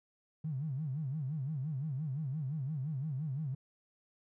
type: tone with vibrato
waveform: triangle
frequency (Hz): 143.5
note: D3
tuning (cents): -40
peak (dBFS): -30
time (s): 0.44-3.55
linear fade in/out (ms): 10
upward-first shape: sine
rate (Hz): 5.8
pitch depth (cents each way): 200
effects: tanh soft clip ceiling -32 dBFS